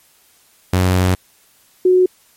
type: tone pair in turn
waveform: sawtooth / sine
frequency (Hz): 91.9 / 366.9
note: F#2 / F#4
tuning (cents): -11 / -15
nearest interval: 2 octaves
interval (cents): 2396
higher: second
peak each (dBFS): -8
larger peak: neither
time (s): 0.73-1.15 / 1.85-2.06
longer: first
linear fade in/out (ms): 5
effects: white hiss -53 dBFS RMS until 2.36 s + MP3 64 kbps